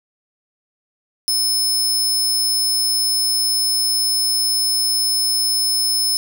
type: tone with amplitude modulation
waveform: sawtooth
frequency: 5220 Hz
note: E8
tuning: 18 cents flat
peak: -12 dBFS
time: 1.28-6.17 s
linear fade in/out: 0 ms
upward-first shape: sine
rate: 118 Hz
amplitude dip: 30%
effects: none